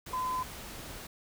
sine tone in noise, 1018 Hz, C6, 48 cents flat, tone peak -30 dBFS, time 0.13-0.43 s, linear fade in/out 5 ms, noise pink, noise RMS -44 dBFS, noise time 0.06-1.07 s, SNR +11 dB, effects none

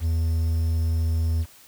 triangle tone with quantisation, 81.8 Hz, E2, 13 cents flat, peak -18 dBFS, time 0-1.46 s, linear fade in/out 50 ms, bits 8, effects white hiss -51 dBFS RMS until 1.67 s

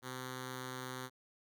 5% pulse tone with notch filter, 128.4 Hz, C3, 32 cents flat, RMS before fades -44 dBFS, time 0.02-1.1 s, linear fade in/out 50 ms, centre 670 Hz, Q 1.8, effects none

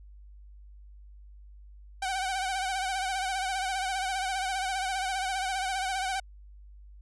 sawtooth tone with vibrato, 760 Hz, F#5, 46 cents sharp, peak -25 dBFS, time 2.02-6.2 s, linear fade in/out 5 ms, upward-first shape sine, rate 15 Hz, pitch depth 65 cents each way, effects added 50 Hz sine -47 dBFS peak until 7.01 s + resampled to 24000 Hz

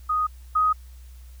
sine tone pair in turn, 1244.5 / 1253.9 Hz, D#6 / D#6, 0 / +13 cents, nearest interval unison, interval 13 cents, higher second, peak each -20 / -17 dBFS, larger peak second, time 0.09-0.27 / 0.55-0.73 s, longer neither, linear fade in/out 10 ms, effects added 62 Hz sine -41 dBFS peak until 1.4 s + white hiss -58 dBFS RMS until 1.4 s

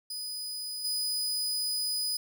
sawtooth tone with level steps, 4978 Hz, D#8, in tune, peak -32 / -26 dBFS, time 0.1-2.17 s, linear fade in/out 5 ms, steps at 0.84 s, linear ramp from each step 10 ms, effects none

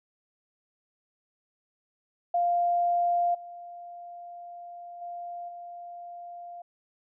sine tone with level steps, 698 Hz, F5, 1 cent flat, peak -22 / -40 / -35 / -39 dBFS, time 2.34-6.62 s, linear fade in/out 5 ms, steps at 3.34 / 5.01 / 5.48 s, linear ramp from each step 10 ms, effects none

